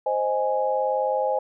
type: chord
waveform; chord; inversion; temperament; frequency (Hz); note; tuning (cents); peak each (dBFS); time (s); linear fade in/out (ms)
sine; Ab major; first; equal; 523.3 / 622.3 / 830.6; C5 / Eb5 / Ab5; 0 / 0 / 0; -24 / -27 / -25; 0.06-1.39; 5
effects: none